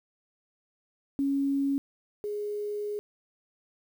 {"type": "tone pair in turn", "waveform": "sine", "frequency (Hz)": [277.2, 415.2], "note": ["C#4", "G#4"], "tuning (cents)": [0, 0], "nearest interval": "perfect fifth", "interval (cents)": 700, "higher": "second", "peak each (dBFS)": [-24, -30], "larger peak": "first", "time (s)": [[1.19, 1.78], [2.24, 2.99]], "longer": "second", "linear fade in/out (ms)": 0, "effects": ["9-bit"]}